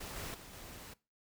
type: noise with level steps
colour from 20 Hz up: pink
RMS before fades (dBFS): -45 / -43 / -52 / -50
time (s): 0-0.94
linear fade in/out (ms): 10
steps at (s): 0.16 / 0.34 / 0.53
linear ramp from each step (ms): 5
effects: noise-tail reverb RT60 0.3 s tail -21 dB re dry

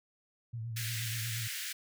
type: tone with vibrato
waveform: sine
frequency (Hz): 114.4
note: A#2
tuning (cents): -32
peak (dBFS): -36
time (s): 0.53-1.48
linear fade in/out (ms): 10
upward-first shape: sine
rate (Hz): 8.4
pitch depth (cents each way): 59
type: high-pass noise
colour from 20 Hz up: pink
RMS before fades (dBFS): -39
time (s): 0.76-1.73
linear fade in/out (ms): 10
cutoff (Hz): 1600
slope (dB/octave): 48
effects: none

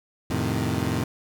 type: chord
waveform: 20% pulse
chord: F dominant seventh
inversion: none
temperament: equal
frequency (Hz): 87.31 / 110 / 130.81 / 155.56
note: F2 / A2 / C3 / Eb3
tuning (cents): 0 / 0 / 0 / 0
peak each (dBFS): -25 / -23 / -25 / -26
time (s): 0.3-1.04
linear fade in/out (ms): 5
effects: none

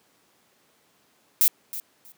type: noise with echo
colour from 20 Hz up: violet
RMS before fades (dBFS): -18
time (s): 1.41-1.48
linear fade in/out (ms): 0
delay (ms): 320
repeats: 2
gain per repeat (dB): -15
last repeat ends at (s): 2.12
effects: pink hiss -63 dBFS RMS until 2.17 s + high-pass 200 Hz 12 dB/octave

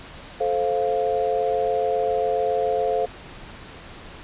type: chord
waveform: sine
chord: F major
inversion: first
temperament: just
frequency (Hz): 436.5 / 523.8 / 698.5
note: A4 / C5 / F5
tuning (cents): -14 / +2 / 0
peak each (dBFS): -24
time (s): 0.4-3.06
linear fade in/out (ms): 10
effects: pink hiss -41 dBFS RMS until 4.23 s + resampled to 8000 Hz

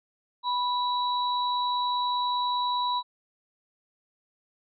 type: tone pair together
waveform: sine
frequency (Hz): 985 / 3915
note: B5 / B7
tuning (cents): -5 / -16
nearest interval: 2 octaves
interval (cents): 2389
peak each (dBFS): -25 / -32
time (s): 0.43-3.03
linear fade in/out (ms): 50
effects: none

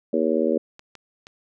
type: harmonic tone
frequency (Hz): 79.3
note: D#2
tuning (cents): +33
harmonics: 3 / 4 / 5 / 6 / 7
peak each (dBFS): -25 / -25 / -25 / -25 / -25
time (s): 0.13-0.58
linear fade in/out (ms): 5
type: clicks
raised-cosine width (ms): 0.2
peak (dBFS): -25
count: 3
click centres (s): 0.794 / 0.953 / 1.269
effects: none

